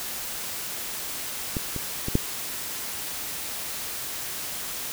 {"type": "clicks", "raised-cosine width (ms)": 3, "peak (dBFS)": [-14, -18, -15, -6], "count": 4, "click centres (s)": [1.568, 1.763, 2.084, 2.154], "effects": ["white hiss -33 dBFS RMS until 4.92 s"]}